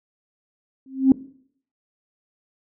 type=tone with exponential growth; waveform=sine; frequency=265.7 Hz; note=C4; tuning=27 cents sharp; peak=-6 dBFS; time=0.86-1.12 s; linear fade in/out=2 ms; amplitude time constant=55 ms; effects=noise-tail reverb RT60 0.6 s tail -19 dB re dry + tanh soft clip ceiling -4 dBFS